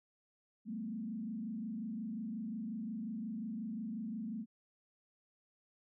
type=tone with frequency modulation; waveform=sine; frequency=220 Hz; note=A3; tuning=in tune; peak=-38 dBFS; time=0.65-4.46 s; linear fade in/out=50 ms; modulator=25.6 Hz; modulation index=1; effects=none